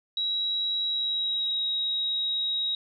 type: tone with pitch glide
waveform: sine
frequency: 3870 to 3808 Hz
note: B7 to A#7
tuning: -36 to +36 cents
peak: -25 dBFS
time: 0.17-2.75 s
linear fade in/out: 2 ms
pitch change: -28 cents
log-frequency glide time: 0.84-1.65 s
effects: none